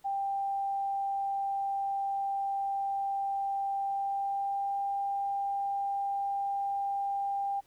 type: tone with pitch glide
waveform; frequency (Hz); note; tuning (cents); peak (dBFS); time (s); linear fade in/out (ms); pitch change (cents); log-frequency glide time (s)
sine; 790 to 796; G5 to G5; +13 to +26; -29; 0.04-7.61; 20; +13; 3.82-4.8
effects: pink hiss -66 dBFS RMS until 7.66 s